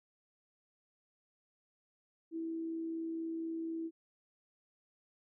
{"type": "tone with amplitude modulation", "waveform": "sine", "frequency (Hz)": 327.4, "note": "E4", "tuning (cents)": -12, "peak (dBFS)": -35, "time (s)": [2.31, 3.91], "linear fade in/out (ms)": 50, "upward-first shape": "sine", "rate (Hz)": 64.1, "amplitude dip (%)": 25, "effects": []}